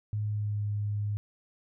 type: tone with pitch glide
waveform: sine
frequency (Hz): 105.5 to 103.63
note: G#2 to G#2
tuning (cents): +28 to -3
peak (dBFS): -28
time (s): 0.13-1.17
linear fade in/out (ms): 0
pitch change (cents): -31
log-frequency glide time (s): 0.24-0.62
effects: none